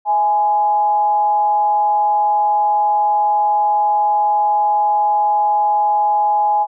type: tone with frequency modulation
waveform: sine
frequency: 834 Hz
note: G#5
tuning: 7 cents sharp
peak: -12 dBFS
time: 0.05-6.67 s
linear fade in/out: 50 ms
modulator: 180 Hz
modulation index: 0.32
effects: none